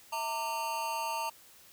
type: tone with amplitude modulation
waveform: square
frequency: 914 Hz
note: A#5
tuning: 34 cents flat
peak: -29 dBFS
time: 0.12-1.3 s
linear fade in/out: 10 ms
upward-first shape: sine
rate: 263 Hz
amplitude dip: 85%
effects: white hiss -57 dBFS RMS until 1.72 s